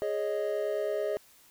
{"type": "chord", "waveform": "triangle", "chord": "Ab suspended fourth", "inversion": "none", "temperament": "just", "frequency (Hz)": [415.3, 553.7, 623], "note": ["Ab4", "Db5", "Eb5"], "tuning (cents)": [0, -2, 2], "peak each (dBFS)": [-30, -33, -30], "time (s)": [0.02, 1.17], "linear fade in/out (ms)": 0, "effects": ["white hiss -59 dBFS RMS until 1.5 s"]}